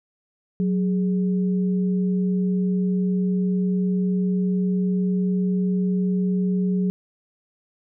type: tone pair together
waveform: sine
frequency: 184.5 / 414.2 Hz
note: F#3 / G#4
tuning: -5 / -5 cents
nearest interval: octave + major second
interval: 1400 cents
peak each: -19 / -30 dBFS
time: 0.6-6.9 s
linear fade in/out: 0 ms
effects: none